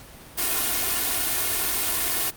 white noise with comb filter, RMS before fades -24 dBFS, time 0.37-2.31 s, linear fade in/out 20 ms, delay 2.8 ms, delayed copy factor +0.9, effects pink hiss -45 dBFS RMS until 2.36 s + Opus 48 kbps

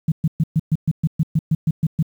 sine tone bursts, 158.5 Hz, D#3, 32 cents sharp, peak -13 dBFS, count 13, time 0.08-2.027 s, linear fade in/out 5 ms, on 39 ms, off 120 ms, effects 8-bit

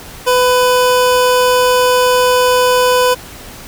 25% pulse tone, 500 Hz, B4, 21 cents sharp, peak -5 dBFS, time 0.26-3.15 s, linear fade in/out 20 ms, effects pink hiss -33 dBFS RMS until 3.67 s

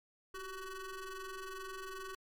25% pulse ring-modulated tone, 372.9 Hz, F#4, 14 cents sharp, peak -36 dBFS, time 0.34-2.15 s, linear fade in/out 5 ms, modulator 757 Hz, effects MP3 96 kbps

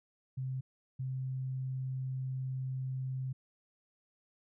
sine tone bursts at uneven times, 130.7 Hz, C3, 1 cent flat, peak -34 dBFS, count 2, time 0.37-0.61 / 0.99-3.33 s, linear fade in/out 10 ms, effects none

